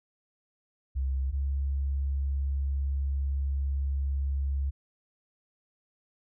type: tone pair in turn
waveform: sine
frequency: 66.6 / 68.87 Hz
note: C2 / C#2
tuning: +31 / -11 cents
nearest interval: minor second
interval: 58 cents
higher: second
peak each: -26 dBFS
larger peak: neither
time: 0.95-1.32 / 1.32-4.71 s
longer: second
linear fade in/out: 20 ms
effects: none